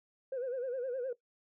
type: tone with vibrato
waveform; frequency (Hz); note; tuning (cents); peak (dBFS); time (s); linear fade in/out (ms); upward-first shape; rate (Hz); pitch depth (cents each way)
sine; 508; B4; +49; -32; 0.32-1.13; 5; sine; 9.7; 110
effects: noise-tail reverb RT60 0.1 s tail -17 dB re dry + tanh soft clip ceiling -31 dBFS